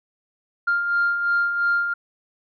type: beating tone pair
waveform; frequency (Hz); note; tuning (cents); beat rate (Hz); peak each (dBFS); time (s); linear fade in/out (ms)
sine; 1396.9 / 1399.8; F6 / F6; 0 / +4; 2.9; -27 / -18; 0.67-1.94; 10
effects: tanh soft clip ceiling -13 dBFS